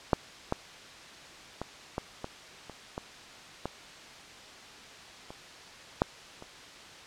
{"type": "clicks", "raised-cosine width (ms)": 1, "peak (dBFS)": [-7, -13, -20, -17, -21, -28, -20, -18, -28, -8, -30], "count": 11, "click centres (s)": [0.132, 0.524, 1.616, 1.981, 2.244, 2.697, 2.979, 3.656, 5.305, 6.019, 6.424], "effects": ["white hiss -48 dBFS RMS until 7.06 s", "low-pass 5000 Hz 12 dB/octave"]}